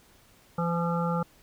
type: harmonic tone with a mistuned harmonic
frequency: 170 Hz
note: F3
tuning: 46 cents flat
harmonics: 1 / 3 / 5 / 7 / 8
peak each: -27 / -32 / -34 / -35 / -36 dBFS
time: 0.58-1.23 s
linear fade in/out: 5 ms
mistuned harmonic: 7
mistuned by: +29 cents
effects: pink hiss -59 dBFS RMS until 1.42 s